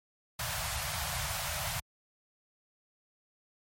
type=band-stop noise; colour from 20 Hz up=pink; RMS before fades=-34 dBFS; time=0.39-1.8 s; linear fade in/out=5 ms; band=160 to 600 Hz; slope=48 dB/octave; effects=high-pass 60 Hz 12 dB/octave + MP3 64 kbps